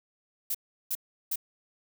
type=noise bursts; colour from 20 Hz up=violet; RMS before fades=-30 dBFS; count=3; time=0.5-1.358 s; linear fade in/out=5 ms; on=46 ms; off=360 ms; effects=none